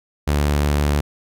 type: tone with vibrato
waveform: sawtooth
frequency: 73 Hz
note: D2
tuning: 10 cents flat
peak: -12 dBFS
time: 0.27-1.01 s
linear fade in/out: 10 ms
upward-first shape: triangle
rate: 5.8 Hz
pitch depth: 9 cents each way
effects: none